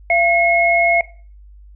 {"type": "tone pair together", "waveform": "sine", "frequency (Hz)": [683, 2170], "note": ["F5", "C#7"], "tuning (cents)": [-39, -37], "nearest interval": "octave + minor sixth", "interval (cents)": 2002, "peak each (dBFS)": [-15, -14], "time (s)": [0.1, 1.01], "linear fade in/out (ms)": 2, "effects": ["noise-tail reverb RT60 0.4 s tail -17 dB re dry", "added 50 Hz sine -39 dBFS peak until 1.75 s"]}